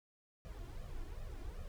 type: noise with flanger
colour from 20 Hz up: brown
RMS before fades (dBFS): -45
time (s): 0.45-1.68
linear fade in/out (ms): 0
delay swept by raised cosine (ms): 1.6 to 2.9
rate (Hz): 2.6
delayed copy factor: +0.9
effects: none